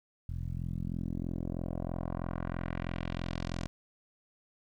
10% pulse tone with low-pass filter sweep, 43.07 Hz, F1, 23 cents flat, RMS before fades -36 dBFS, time 0.29-3.67 s, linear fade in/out 0 ms, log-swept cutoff 100 to 6600 Hz, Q 1.4, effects 11-bit

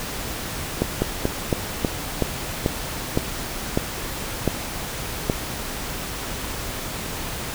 slowing click train, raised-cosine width 2 ms, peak -5 dBFS, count 11, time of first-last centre 0.82-5.299 s, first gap 200 ms, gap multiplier 1.17, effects pink hiss -30 dBFS RMS until 7.54 s

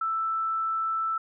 sine tone, 1323 Hz, E6, 6 cents sharp, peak -25 dBFS, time 0.01-1.18 s, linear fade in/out 5 ms, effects none

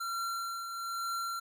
square tone with tremolo, 1367 Hz, F6, 37 cents flat, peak -33 dBFS, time 0-1.4 s, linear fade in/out 10 ms, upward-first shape triangle, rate 1.1 Hz, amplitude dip 50%, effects none

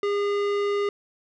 sine tone with tanh clipping, 406.6 Hz, G#4, 37 cents flat, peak -24 dBFS, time 0.03-0.89 s, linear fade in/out 2 ms, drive 17 dB, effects none

